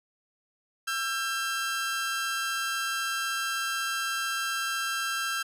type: tone pair together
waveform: sawtooth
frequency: 1342 / 1595.9 Hz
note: E6 / G6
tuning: +31 / +31 cents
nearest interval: minor third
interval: 300 cents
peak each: -28 / -27 dBFS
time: 0.87-5.43 s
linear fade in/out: 10 ms
effects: resampled to 32000 Hz